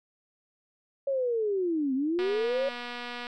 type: linear two-way sweep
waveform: sine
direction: down then up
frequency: 559 to 255.2 to 559 Hz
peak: -25 dBFS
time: 1.07-2.69 s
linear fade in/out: 5 ms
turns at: 1.94 s
type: click train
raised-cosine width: 0.3 ms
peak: -22 dBFS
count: 262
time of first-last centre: 2.19-3.269 s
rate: 242 Hz
effects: none